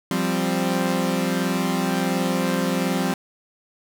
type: chord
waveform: sawtooth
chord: F suspended second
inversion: none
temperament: equal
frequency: 174.61 / 196 / 261.6 Hz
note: F3 / G3 / C4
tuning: 0 / 0 / 0 cents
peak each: -21 dBFS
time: 0.11-3.14 s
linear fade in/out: 2 ms
effects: none